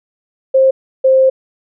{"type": "tone pair in turn", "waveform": "sine", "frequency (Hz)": [530, 526.6], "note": ["C5", "C5"], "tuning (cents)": [22, 11], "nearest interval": "unison", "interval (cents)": 11, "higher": "first", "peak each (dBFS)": -6, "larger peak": "neither", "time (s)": [[0.54, 0.71], [1.04, 1.3]], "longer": "second", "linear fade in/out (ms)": 10, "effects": []}